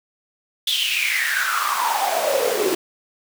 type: noise with high-pass filter sweep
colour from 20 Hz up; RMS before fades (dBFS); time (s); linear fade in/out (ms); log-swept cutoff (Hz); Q
pink; -21; 0.67-2.75; 5; 3500 to 350; 8.5
effects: none